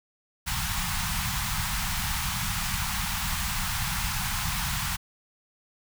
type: band-stop noise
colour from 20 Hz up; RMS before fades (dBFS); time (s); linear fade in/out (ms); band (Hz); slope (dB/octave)
pink; -29; 0.46-4.97; 20; 200 to 800; 48
effects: none